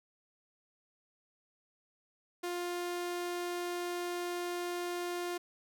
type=tone; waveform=sawtooth; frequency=351.9 Hz; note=F4; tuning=13 cents sharp; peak=-31 dBFS; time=2.43-5.38 s; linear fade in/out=10 ms; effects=none